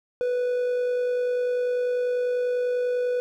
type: tone with amplitude modulation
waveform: triangle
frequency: 493.9 Hz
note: B4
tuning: in tune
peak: -19 dBFS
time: 0.21-3.2 s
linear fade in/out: 0 ms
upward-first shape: sine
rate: 50.1 Hz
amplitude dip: 25%
effects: none